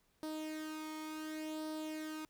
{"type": "tone with flanger", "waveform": "sawtooth", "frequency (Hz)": 311.1, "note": "D#4", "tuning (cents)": 0, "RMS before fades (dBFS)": -43, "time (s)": [0.23, 2.25], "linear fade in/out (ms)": 0, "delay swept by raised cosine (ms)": [0.21, 0.91], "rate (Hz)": 0.69, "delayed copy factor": 0.6, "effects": ["pink hiss -75 dBFS RMS until 2.29 s"]}